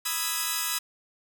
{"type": "chord", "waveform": "5% pulse", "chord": "E major seventh", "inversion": "second", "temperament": "equal", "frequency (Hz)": [987.8, 1244.5, 1318.5, 1661.2], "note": ["B5", "D#6", "E6", "G#6"], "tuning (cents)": [0, 0, 0, 0], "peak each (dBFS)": -21, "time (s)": [0.05, 0.79], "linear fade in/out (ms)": 10, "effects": []}